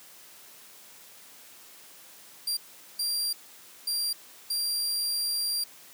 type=tone bursts at uneven times; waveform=sawtooth; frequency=4749 Hz; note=D8; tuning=18 cents sharp; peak=-24 dBFS; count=4; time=2.47-2.57 / 2.99-3.33 / 3.87-4.13 / 4.5-5.64 s; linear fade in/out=5 ms; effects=white hiss -51 dBFS RMS until 5.93 s + high-pass 150 Hz 12 dB/octave